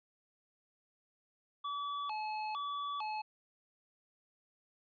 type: tone with vibrato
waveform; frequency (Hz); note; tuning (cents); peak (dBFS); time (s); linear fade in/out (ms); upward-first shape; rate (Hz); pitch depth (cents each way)
square; 992; B5; +7; -37; 1.64-3.22; 10; square; 1.1; 250
effects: resampled to 11025 Hz